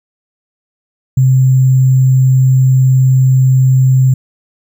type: tone with sample-and-hold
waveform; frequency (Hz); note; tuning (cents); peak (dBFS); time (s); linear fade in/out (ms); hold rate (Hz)
sine; 130.8; C3; 0; -5; 1.17-4.14; 5; 7350
effects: none